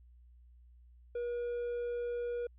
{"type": "tone", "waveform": "triangle", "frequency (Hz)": 480, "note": "B4", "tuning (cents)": -49, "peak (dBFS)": -32, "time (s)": [1.15, 2.47], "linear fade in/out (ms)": 5, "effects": ["added 60 Hz sine -56 dBFS peak until 2.58 s", "resampled to 8000 Hz"]}